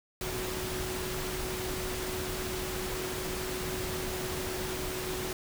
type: tone in noise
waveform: sine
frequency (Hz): 370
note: F#4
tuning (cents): 0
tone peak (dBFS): -37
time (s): 0.21-5.33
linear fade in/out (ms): 2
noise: pink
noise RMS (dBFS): -36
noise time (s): 0.21-5.33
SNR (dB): -4
effects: none